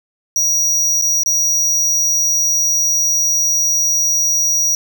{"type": "tone with dropouts", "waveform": "square", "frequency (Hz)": 5770, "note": "F#8", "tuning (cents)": -44, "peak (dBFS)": -13, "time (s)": [0.36, 4.75], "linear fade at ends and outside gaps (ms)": 1, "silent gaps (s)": [[1.014, 1.022], [1.234, 1.26]], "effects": []}